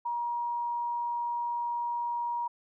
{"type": "tone", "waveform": "sine", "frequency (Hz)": 951, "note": "A#5", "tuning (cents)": 34, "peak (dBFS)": -29, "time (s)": [0.05, 2.48], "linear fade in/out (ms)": 10, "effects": []}